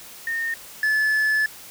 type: tone pair in turn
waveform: sine / triangle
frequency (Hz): 1833 / 1730.1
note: A#6 / A6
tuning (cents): -30 / -30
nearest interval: minor second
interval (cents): 100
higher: first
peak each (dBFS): -23 / -16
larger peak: second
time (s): 0.27-0.54 / 0.83-1.46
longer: second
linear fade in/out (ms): 2
effects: white hiss -42 dBFS RMS until 1.7 s